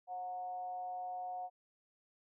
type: tone with frequency modulation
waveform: sine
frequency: 728 Hz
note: F#5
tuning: 28 cents flat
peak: -39 dBFS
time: 0.07-1.5 s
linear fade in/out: 50 ms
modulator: 192 Hz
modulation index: 0.35
effects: none